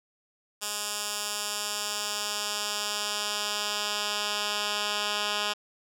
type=tone with band-pass filter sweep; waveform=10% pulse; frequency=207.7 Hz; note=G#3; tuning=in tune; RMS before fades=-31 dBFS; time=0.61-5.54 s; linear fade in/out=20 ms; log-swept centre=7800 to 3500 Hz; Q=0.91; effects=none